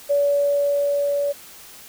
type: tone with level ramp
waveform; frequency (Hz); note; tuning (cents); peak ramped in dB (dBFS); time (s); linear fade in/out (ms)
sine; 571; D5; -49; -15 to -19; 0.09-1.33; 20
effects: white hiss -43 dBFS RMS until 1.88 s